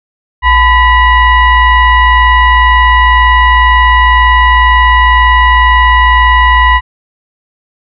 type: tone with frequency modulation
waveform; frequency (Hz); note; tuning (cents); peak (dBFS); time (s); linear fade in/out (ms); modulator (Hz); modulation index
sine; 1004; B5; +28; -3; 0.42-6.81; 50; 943; 1.2
effects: none